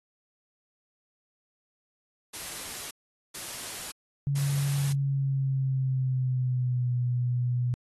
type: noise bursts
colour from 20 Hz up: white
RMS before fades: -38 dBFS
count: 3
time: 2.33-4.93 s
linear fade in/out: 10 ms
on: 580 ms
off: 430 ms
type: tone with pitch glide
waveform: sine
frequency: 140.6 to 123.11 Hz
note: C#3 to B2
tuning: +25 to -5 cents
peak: -24 dBFS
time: 4.27-7.74 s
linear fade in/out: 0 ms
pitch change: -230 cents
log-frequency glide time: 4.79-6.93 s
effects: AAC 32 kbps